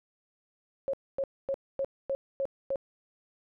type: tone bursts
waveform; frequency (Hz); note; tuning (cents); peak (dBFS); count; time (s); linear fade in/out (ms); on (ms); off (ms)
sine; 546; C#5; -26; -27; 7; 0.88-2.758; 0; 54; 250
effects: none